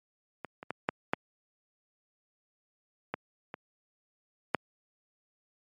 clicks, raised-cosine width 0.5 ms, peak -22 / -26 / -18 / -10 / -10 / -16 / -23 / -9 dBFS, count 8, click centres 0.447 / 0.629 / 0.706 / 0.889 / 1.135 / 3.14 / 3.541 / 4.547 s, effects high-pass 150 Hz 12 dB/octave + MP3 64 kbps

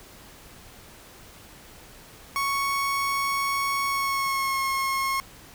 30% pulse tone with pitch glide, 1108.7 to 1081.5 Hz, C#6 to C#6, 0 to -43 cents, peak -21 dBFS, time 2.36-5.2 s, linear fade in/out 0 ms, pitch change -43 cents, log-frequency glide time 3.87-4.61 s, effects pink hiss -48 dBFS RMS until 5.54 s

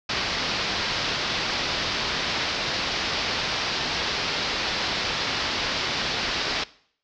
white low-pass noise, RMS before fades -27 dBFS, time 0.09-6.64 s, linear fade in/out 5 ms, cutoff 5200 Hz, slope 48 dB/octave, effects noise-tail reverb RT60 0.6 s tail -20 dB re dry

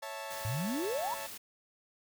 sawtooth chord, A major, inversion first, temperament equal, 554.4 / 659.3 / 880 Hz, C#5 / E5 / A5, 0 / 0 / 0 cents, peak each -40 / -42 / -39 dBFS, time 0.02-1.27 s, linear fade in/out 10 ms
white noise, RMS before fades -45 dBFS, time 0.3-1.38 s, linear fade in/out 10 ms
sine exponential sweep, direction up, 100.3 to 1008 Hz, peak -32 dBFS, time 0.45-1.14 s, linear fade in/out 0 ms
effects none

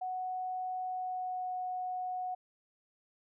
sine tone with pitch glide, 740 to 734.5 Hz, F#5 to F#5, 0 to -13 cents, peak -34 dBFS, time 0.01-2.35 s, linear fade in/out 10 ms, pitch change -13 cents, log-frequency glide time 0.84-1.54 s, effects none

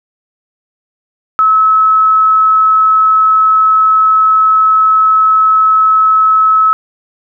sine tone, 1294 Hz, E6, 32 cents flat, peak -5 dBFS, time 1.39-6.73 s, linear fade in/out 0 ms, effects none

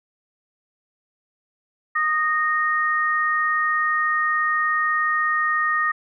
sine tone pair together, 1237.4 / 1854 Hz, D#6 / A#6, -10 / -10 cents, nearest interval perfect fifth, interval 700 cents, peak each -21 / -21 dBFS, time 1.95-5.92 s, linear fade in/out 10 ms, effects none

